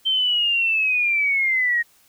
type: linear sweep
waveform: sine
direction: down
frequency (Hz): 3128 to 1863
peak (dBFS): -17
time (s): 0.05-1.83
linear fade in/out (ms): 20
effects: white hiss -57 dBFS RMS until 2.08 s